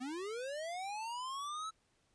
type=linear sweep; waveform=square; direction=up; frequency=241 to 1318.5 Hz; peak=-40 dBFS; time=0-1.71 s; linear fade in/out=20 ms; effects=pink hiss -75 dBFS RMS until 2.14 s + resampled to 22050 Hz